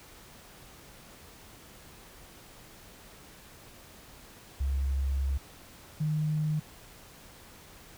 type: tone pair in turn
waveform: sine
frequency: 68 / 153.41 Hz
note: C#2 / D#3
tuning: -33 / -24 cents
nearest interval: octave + major second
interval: 1409 cents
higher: second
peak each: -26 dBFS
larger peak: neither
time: 4.6-5.38 / 6-6.6 s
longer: first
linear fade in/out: 10 ms
effects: pink hiss -52 dBFS RMS until 7.97 s